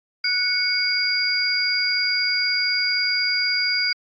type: tone cluster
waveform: sine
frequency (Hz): 1473 / 2221 / 4811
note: F#6 / C#7 / D8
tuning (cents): -8 / +3 / +41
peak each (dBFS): -27 / -24 / -21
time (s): 0.24-3.93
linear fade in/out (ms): 5
effects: AAC 64 kbps